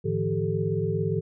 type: tone cluster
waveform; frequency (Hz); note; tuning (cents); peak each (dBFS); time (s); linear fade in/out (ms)
sine; 105.9 / 151.2 / 168.7 / 391.8 / 439; G#2 / D#3 / E3 / G4 / A4; +34 / -49 / +40 / -1 / -4; -30; 0.04-1.21; 20
effects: none